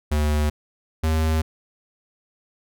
square tone pair in turn, 75 / 79.24 Hz, D2 / D#2, +37 / +32 cents, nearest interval minor second, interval 95 cents, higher second, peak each -19 dBFS, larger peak neither, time 0.11-0.5 / 1.03-1.42 s, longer neither, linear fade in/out 10 ms, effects none

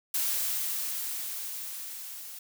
blue noise with level ramp, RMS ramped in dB -28 to -43 dBFS, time 0.14-2.39 s, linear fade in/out 5 ms, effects none

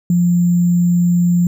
sine tone with sample-and-hold, 174.61 Hz, F3, in tune, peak -10 dBFS, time 0.1-1.47 s, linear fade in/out 2 ms, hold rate 7350 Hz, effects none

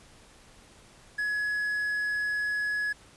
triangle tone with quantisation, 1687 Hz, G#6, 27 cents sharp, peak -25 dBFS, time 1.18-2.93 s, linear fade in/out 10 ms, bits 9, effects pink hiss -55 dBFS RMS until 3.16 s + resampled to 24000 Hz

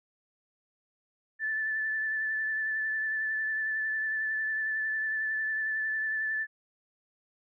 sine tone with vibrato, 1752 Hz, A6, 8 cents flat, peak -28 dBFS, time 1.39-6.47 s, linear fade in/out 50 ms, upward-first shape sine, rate 11 Hz, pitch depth 19 cents each way, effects none

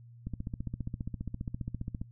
click train, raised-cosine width 5 ms, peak -23 dBFS, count 27, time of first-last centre 0.27-2.015 s, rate 14.9 Hz, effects noise-tail reverb RT60 0.1 s tail -21 dB re dry + added 118 Hz sine -50 dBFS peak until 2.11 s

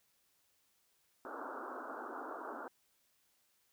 white band-pass noise, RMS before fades -45 dBFS, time 1.25-2.68 s, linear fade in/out 0 ms, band 240 to 1500 Hz, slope 96 dB/octave, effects white hiss -75 dBFS RMS until 3.72 s

